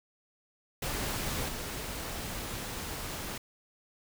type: noise with level steps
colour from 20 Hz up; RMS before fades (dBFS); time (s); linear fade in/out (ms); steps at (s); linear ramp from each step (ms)
pink; -34 / -38; 0.82-3.38; 5; 1.48; 10
effects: none